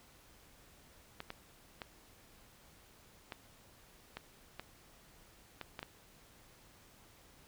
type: clicks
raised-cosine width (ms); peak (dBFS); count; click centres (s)
0.3; -26; 9; 1.204 / 1.304 / 1.818 / 3.322 / 4.17 / 4.596 / 5.613 / 5.792 / 5.829
effects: pink hiss -62 dBFS RMS until 7.47 s